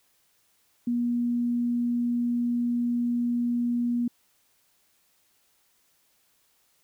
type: tone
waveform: sine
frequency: 240 Hz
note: B3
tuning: 49 cents flat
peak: -23 dBFS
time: 0.87-4.08 s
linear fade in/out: 5 ms
effects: white hiss -67 dBFS RMS until 6.83 s